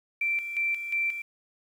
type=tone with tremolo; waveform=sine; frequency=2346 Hz; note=D7; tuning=2 cents flat; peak=-24 dBFS; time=0.21-1.22 s; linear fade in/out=5 ms; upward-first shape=square; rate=2.8 Hz; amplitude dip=60%; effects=9-bit